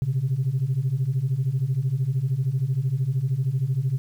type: beating tone pair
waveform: sine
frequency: 124.2 / 137.2 Hz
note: B2 / C#3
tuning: +10 / -17 cents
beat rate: 13 Hz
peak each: -24 / -22 dBFS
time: 0.02-3.98 s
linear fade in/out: 0 ms
effects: tanh soft clip ceiling -16 dBFS + 9-bit